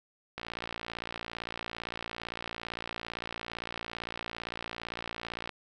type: click train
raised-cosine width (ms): 0.3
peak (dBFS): -20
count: 296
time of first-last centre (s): 0.38-5.493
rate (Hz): 57.7
effects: none